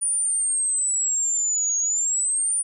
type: exponential two-way sweep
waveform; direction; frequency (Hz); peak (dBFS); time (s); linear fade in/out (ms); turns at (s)
sine; down then up; 9490 to 6600 to 9490; -20; 0.01-2.63; 20; 1.79
effects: none